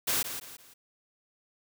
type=noise with echo; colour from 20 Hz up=white; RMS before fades=-28 dBFS; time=0.07-0.23 s; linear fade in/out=10 ms; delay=170 ms; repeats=3; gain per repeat=-9 dB; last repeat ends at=0.74 s; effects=none